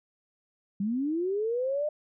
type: linear sweep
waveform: sine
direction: up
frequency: 190 to 611 Hz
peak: -26 dBFS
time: 0.8-1.89 s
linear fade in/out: 5 ms
effects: none